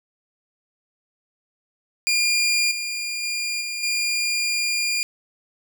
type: tone with level steps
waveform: 20% pulse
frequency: 2407 Hz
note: D7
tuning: 42 cents sharp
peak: -13 / -21 / -19 / -22 / -16 dBFS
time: 2.07-5.03 s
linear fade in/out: 0 ms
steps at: 2.71 / 3.23 / 3.61 / 3.83 s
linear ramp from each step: 5 ms
effects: none